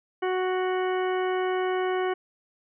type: harmonic tone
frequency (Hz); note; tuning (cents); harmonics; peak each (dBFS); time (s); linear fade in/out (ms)
370; F#4; 0; 1 / 2 / 3 / 4 / 5 / 6 / 8; -25 / -31 / -35 / -37 / -39 / -41 / -43; 0.22-2.14; 10
effects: none